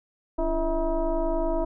sine tone with frequency modulation, 337.1 Hz, E4, 39 cents sharp, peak -22 dBFS, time 0.38-1.65 s, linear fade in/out 10 ms, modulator 312 Hz, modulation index 1.6, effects none

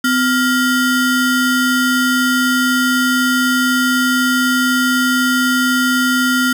square ring-modulated tone, 826 Hz, G#5, 10 cents flat, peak -10 dBFS, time 0.04-6.53 s, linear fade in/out 5 ms, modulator 572 Hz, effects none

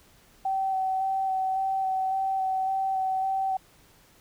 sine tone with vibrato, 765 Hz, G5, 42 cents flat, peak -24 dBFS, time 0.45-3.57 s, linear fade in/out 5 ms, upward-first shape square, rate 1.8 Hz, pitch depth 12 cents each way, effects pink hiss -58 dBFS RMS until 4.2 s

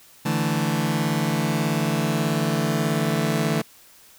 sawtooth chord, D suspended second, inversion none, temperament just, 146.83 / 165.19 / 220.2 Hz, D3 / E3 / A3, 0 / +4 / +2 cents, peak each -21 dBFS, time 0.25-3.62 s, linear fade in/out 10 ms, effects white hiss -51 dBFS RMS until 4.18 s

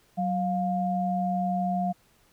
sine tone pair together, 186.9 / 705.6 Hz, F#3 / F5, +18 / +18 cents, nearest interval octave + major seventh, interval 2300 cents, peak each -27 dBFS, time 0.17-1.93 s, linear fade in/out 20 ms, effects pink hiss -63 dBFS RMS until 2.32 s

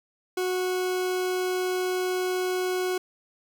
40% pulse tone, 367.2 Hz, F#4, 13 cents flat, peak -24 dBFS, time 0.37-2.98 s, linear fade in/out 5 ms, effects none

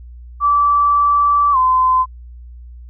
sine tone with pitch glide, 1159 to 1026.6 Hz, D6 to C6, -23 to -33 cents, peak -10 dBFS, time 0.4-2.06 s, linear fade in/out 50 ms, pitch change -210 cents, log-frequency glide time 1.52-1.57 s, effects added 60 Hz sine -33 dBFS peak until 2.89 s

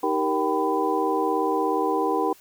sine tone cluster, 313.1 / 392.4 / 469.4 / 776 / 1000 Hz, D#4 / G4 / A#4 / G5 / B5, +11 / +2 / +12 / -18 / +21 cents, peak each -27 dBFS, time 0.03-2.33 s, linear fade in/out 5 ms, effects white hiss -53 dBFS RMS until 2.4 s

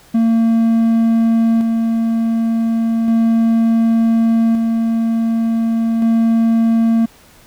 triangle tone with tremolo, 227.6 Hz, A#3, 41 cents flat, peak -8 dBFS, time 0.14-7.06 s, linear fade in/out 10 ms, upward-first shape square, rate 0.34 Hz, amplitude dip 30%, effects pink hiss -46 dBFS RMS until 7.46 s

